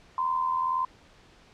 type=tone pair together; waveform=sine; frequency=950 / 1031.5 Hz; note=A#5 / C6; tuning=+33 / -25 cents; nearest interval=minor second; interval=142 cents; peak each=-32 / -25 dBFS; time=0.18-0.85 s; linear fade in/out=2 ms; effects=pink hiss -56 dBFS RMS until 1.53 s + low-pass 5000 Hz 12 dB/octave